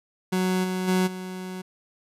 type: tone with level steps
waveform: 30% pulse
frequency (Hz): 185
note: F#3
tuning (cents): 0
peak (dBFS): -19 / -23 / -17 / -30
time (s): 0.32-1.62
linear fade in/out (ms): 10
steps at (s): 0.63 / 0.87 / 1.06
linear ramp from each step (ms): 20
effects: resampled to 32000 Hz